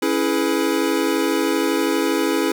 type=chord; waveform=square; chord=C# minor seventh; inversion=none; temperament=equal with one note detuned; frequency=277.2 / 329.6 / 422.6 / 493.9 Hz; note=C#4 / E4 / G#4 / B4; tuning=0 / 0 / +30 / 0 cents; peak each=-24 / -22 / -24 / -27 dBFS; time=0.02-2.52 s; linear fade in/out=5 ms; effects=none